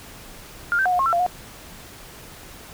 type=tone with pitch steps; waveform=sine; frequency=1408 / 1554 / 730 / 718 / 1078 / 1343 / 691 / 722 Hz; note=F6 / G6 / F#5 / F5 / C#6 / E6 / F5 / F#5; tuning=+14 / -16 / -24 / +48 / -49 / +32 / -19 / -43 cents; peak=-17 dBFS; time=0.72-1.264 s; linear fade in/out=0 ms; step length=68 ms; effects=pink hiss -42 dBFS RMS until 2.73 s